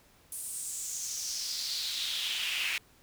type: noise with high-pass filter sweep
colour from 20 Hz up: brown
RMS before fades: -35 dBFS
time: 0.32-2.78 s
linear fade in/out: 2 ms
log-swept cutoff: 9800 to 2400 Hz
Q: 4
effects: pink hiss -62 dBFS RMS until 3.02 s